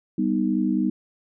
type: chord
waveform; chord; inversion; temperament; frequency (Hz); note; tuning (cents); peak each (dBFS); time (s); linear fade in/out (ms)
sine; G augmented; none; equal; 196 / 246.9 / 311.1; G3 / B3 / D#4; 0 / 0 / 0; -24; 0.18-0.9; 5
effects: none